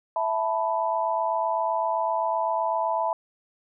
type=chord; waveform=sine; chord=E suspended fourth; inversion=none; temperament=equal; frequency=659.3 / 880 / 987.8 Hz; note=E5 / A5 / B5; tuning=0 / 0 / 0 cents; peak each=-27 dBFS; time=0.16-3.13 s; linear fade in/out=2 ms; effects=none